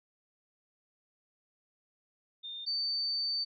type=tone pair in turn; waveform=sine; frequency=3627 / 4570 Hz; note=A#7 / D8; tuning=-48 / -48 cents; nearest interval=major third; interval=400 cents; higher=second; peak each=-39 / -30 dBFS; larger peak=second; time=2.43-2.66 / 2.66-3.45 s; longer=second; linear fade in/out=20 ms; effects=none